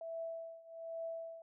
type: tone with tremolo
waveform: sine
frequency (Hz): 659.3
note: E5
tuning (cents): 0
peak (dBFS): -38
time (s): 0.01-1.42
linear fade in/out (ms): 2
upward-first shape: triangle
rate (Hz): 1.2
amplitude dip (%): 90
effects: none